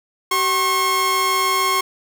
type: tone pair together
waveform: sawtooth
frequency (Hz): 382.5 / 1081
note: G4 / C#6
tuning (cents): -42 / -44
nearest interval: octave + tritone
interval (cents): 1798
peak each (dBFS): -21 / -13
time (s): 0.31-1.81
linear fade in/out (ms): 5
effects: 7-bit